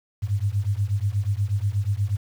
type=beating tone pair; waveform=sine; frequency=97 / 105.3 Hz; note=G2 / G#2; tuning=-18 / +24 cents; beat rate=8.3 Hz; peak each=-24 dBFS; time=0.22-2.17 s; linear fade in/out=20 ms; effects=8-bit